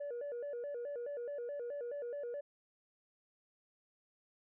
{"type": "tone with vibrato", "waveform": "sine", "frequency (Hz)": 525, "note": "C5", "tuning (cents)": 6, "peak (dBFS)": -37, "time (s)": [0, 2.41], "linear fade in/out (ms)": 10, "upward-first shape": "square", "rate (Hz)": 4.7, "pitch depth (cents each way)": 160, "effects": ["tanh soft clip ceiling -37 dBFS"]}